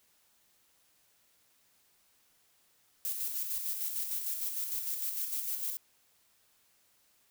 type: noise with tremolo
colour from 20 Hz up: violet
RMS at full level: -34 dBFS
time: 3.05-5.77 s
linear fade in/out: 0 ms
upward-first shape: square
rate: 6.6 Hz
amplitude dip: 40%
effects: white hiss -69 dBFS RMS until 7.3 s